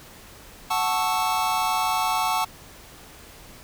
square chord, F# minor seventh, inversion none, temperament equal, 740 / 880 / 1108.7 / 1318.5 Hz, F#5 / A5 / C#6 / E6, 0 / 0 / 0 / 0 cents, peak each -28 / -26 / -28 / -31 dBFS, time 0.7-2.45 s, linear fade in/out 10 ms, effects pink hiss -46 dBFS RMS until 3.63 s

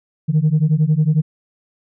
sine beating tone pair, 149 / 160 Hz, D3 / D#3, +25 / +49 cents, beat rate 11 Hz, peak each -14 dBFS, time 0.28-1.22 s, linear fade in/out 20 ms, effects tanh soft clip ceiling -8 dBFS

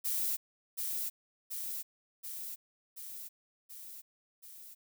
violet noise with echo, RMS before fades -33 dBFS, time 0.04-0.37 s, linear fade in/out 20 ms, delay 730 ms, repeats 6, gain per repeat -3 dB, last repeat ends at 4.75 s, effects none

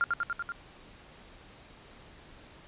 sine tone with echo, 1396.9 Hz, F6, in tune, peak -23 dBFS, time 0.01-0.04 s, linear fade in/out 0 ms, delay 96 ms, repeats 5, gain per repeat -2 dB, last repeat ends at 0.52 s, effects pink hiss -53 dBFS RMS until 2.67 s + resampled to 8000 Hz

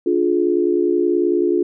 sine chord, D diminished, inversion none, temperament just, 293.7 / 352.4 / 422.9 Hz, D4 / F4 / Ab4, 0 / +16 / +31 cents, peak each -21 / -16 / -21 dBFS, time 0.06-1.63 s, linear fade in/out 5 ms, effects none

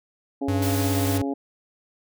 harmonic tone, 138.59 Hz, C#3, in tune, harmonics 2 / 3 / 4 / 5 / 6, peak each -25 / -32 / -36 / -36 / -38 dBFS, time 0.41-1.34 s, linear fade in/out 10 ms
square tone with vibrato, 98 Hz, G2, in tune, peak -24 dBFS, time 0.48-1.22 s, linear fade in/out 5 ms, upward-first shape sine, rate 10 Hz, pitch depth 14 cents each way
white noise, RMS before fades -32 dBFS, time 0.62-1.18 s, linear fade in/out 5 ms
effects none

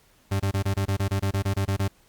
40% pulse tone bursts, 98 Hz, G2, in tune, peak -21 dBFS, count 14, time 0.31-1.881 s, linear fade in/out 10 ms, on 89 ms, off 25 ms, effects pink hiss -60 dBFS RMS until 2.08 s + Opus 48 kbps

